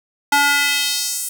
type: tone with high-pass filter sweep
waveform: square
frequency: 286.1 Hz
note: D4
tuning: 45 cents flat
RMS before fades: -18 dBFS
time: 0.32-1.29 s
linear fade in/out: 5 ms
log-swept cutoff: 910 to 9700 Hz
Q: 1.5
effects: none